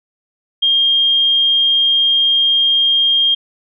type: tone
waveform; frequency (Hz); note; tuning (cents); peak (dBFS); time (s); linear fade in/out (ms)
sine; 3218; G7; +45; -10; 0.62-3.35; 10
effects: none